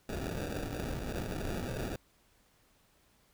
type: noise with sample-and-hold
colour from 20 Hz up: pink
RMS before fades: -37 dBFS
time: 0.09-1.96 s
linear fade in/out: 0 ms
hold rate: 1050 Hz
effects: pink hiss -68 dBFS RMS until 3.33 s